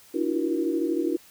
sine tone cluster, 290.9 / 329.5 / 342.4 / 369 / 474.4 Hz, D4 / E4 / F4 / F#4 / A#4, -16 / -1 / -34 / -5 / +30 cents, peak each -29 / -26 / -33 / -30 / -33 dBFS, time 0.14-1.17 s, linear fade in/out 10 ms, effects white hiss -53 dBFS RMS until 1.3 s

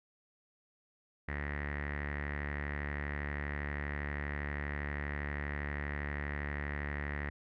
sawtooth tone with low-pass filter, 72.5 Hz, D2, 22 cents flat, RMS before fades -38 dBFS, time 1.28-7.3 s, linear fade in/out 5 ms, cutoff 1900 Hz, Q 9.8, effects none

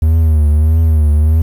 triangle tone with vibrato, 77.78 Hz, D#2, in tune, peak -5 dBFS, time 0.02-1.42 s, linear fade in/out 5 ms, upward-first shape triangle, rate 1.6 Hz, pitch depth 91 cents each way, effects 7-bit

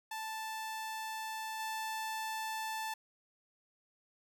sawtooth tone with level steps, 880 Hz, A5, in tune, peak -35 / -33 dBFS, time 0.11-2.94 s, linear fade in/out 5 ms, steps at 1.59 s, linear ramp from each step 10 ms, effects none

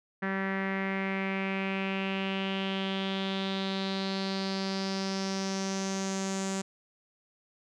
sawtooth tone with low-pass filter sweep, 192.9 Hz, G3, 28 cents flat, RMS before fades -32 dBFS, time 0.22-6.62 s, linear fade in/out 10 ms, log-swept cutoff 1800 to 7300 Hz, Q 4.6, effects none

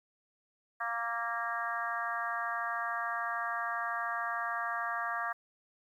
harmonic tone with a mistuned harmonic, 233.1 Hz, A#3, in tune, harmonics 3 / 4 / 5 / 6 / 7 / 8, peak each -39 / -43 / -36 / -43 / -38 / -42 dBFS, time 0.8-5.33 s, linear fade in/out 10 ms, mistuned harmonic 6, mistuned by -27 cents, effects 11-bit

